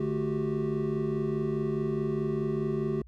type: tone cluster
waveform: triangle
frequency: 147.6 / 216.5 / 366.1 / 390.9 Hz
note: D3 / A3 / F#4 / G4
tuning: +9 / -28 / -18 / -5 cents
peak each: -31 / -31 / -31 / -30 dBFS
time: 0-3.02 s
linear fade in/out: 5 ms
effects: added 60 Hz sine -48 dBFS peak until 3.07 s